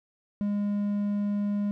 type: tone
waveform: triangle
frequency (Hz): 204.6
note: G#3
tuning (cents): -26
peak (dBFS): -23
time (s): 0.41-1.71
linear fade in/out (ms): 0
effects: none